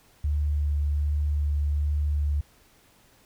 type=tone with vibrato; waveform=sine; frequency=73.42 Hz; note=D2; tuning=in tune; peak=-22 dBFS; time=0.24-2.41 s; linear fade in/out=5 ms; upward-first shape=sine; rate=1.3 Hz; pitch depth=11 cents each way; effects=pink hiss -59 dBFS RMS until 3.25 s